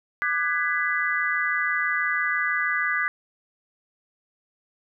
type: chord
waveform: sine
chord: G# half-diminished seventh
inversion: second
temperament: just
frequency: 1196.1 / 1495.1 / 1661.2 / 1993.5 Hz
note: D6 / F#6 / G#6 / B6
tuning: +31 / +18 / 0 / +16 cents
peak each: -29 / -28 / -27 / -26 dBFS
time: 0.22-3.08 s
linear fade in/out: 0 ms
effects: none